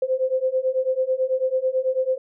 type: beating tone pair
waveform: sine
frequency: 514 / 523.1 Hz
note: C5 / C5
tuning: -31 / -1 cents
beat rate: 9.1 Hz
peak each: -23 / -22 dBFS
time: 0.02-2.18 s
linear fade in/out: 5 ms
effects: none